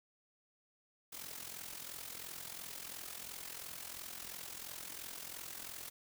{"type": "noise with amplitude modulation", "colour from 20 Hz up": "white", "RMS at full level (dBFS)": -44, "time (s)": [1.12, 5.9], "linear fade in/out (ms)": 10, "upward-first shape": "sine", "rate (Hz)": 42.9, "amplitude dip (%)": 70, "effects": []}